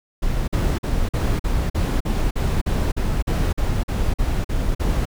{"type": "noise bursts", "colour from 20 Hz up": "brown", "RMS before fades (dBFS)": -20, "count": 16, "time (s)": [0.22, 5.055], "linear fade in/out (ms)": 10, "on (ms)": 260, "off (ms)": 45, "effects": []}